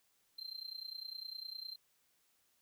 triangle tone with amplitude modulation, 4138 Hz, C8, 20 cents flat, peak -38 dBFS, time 0.38-1.76 s, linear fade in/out 10 ms, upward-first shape sine, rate 29.9 Hz, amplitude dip 90%, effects tanh soft clip ceiling -35 dBFS + white hiss -75 dBFS RMS until 2.61 s

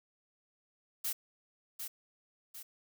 blue noise with echo, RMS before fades -35 dBFS, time 1.04-1.13 s, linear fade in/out 10 ms, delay 750 ms, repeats 2, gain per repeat -6 dB, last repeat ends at 2.63 s, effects none

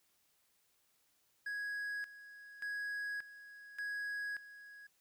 triangle tone with tremolo, 1661.2 Hz, G#6, in tune, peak -36 dBFS, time 1.46-4.87 s, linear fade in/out 5 ms, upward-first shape square, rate 0.86 Hz, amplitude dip 80%, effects white hiss -75 dBFS RMS until 5 s

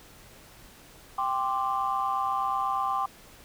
sine chord, G suspended fourth, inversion none, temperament equal with one note detuned, 786.7 / 1046.5 / 1174.7 Hz, G5 / C6 / D6, +6 / 0 / 0 cents, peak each -29 dBFS, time 1.18-3.06 s, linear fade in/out 5 ms, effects tanh soft clip ceiling -17 dBFS + pink hiss -52 dBFS RMS until 3.44 s

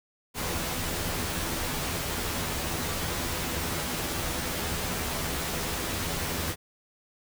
pink noise with comb filter, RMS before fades -31 dBFS, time 0.34-6.56 s, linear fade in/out 50 ms, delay 12 ms, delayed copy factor +0.6, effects none

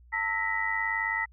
sine tone cluster, 896 / 1312 / 1892 / 1991 Hz, A5 / E6 / A#6 / B6, +31 / -9 / +25 / +14 cents, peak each -33 / -37 / -31 / -30 dBFS, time 0.12-1.26 s, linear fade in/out 20 ms, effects added 60 Hz sine -52 dBFS peak until 1.32 s

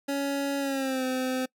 25% pulse tone with pitch glide, 279.4 to 257.7 Hz, C#4 to C4, +14 to -26 cents, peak -23 dBFS, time 0.08-1.46 s, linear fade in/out 10 ms, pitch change -140 cents, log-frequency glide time 0.59-1.04 s, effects noise-tail reverb RT60 0.1 s tail -24 dB re dry

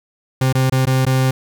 40% pulse tone with dropouts, 130.81 Hz, C3, in tune, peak -12 dBFS, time 0.41-1.31 s, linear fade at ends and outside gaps 5 ms, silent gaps 0.527-0.55 / 0.698-0.722 / 0.855-0.869 / 1.053-1.065 s, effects 9-bit

